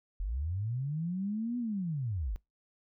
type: linear two-way sweep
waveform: sine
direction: up then down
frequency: 40.65 to 247.4 to 40.65 Hz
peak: -31 dBFS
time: 0.2-2.36 s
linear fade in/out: 0 ms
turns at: 1.58 s
effects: noise-tail reverb RT60 0.2 s tail -25 dB re dry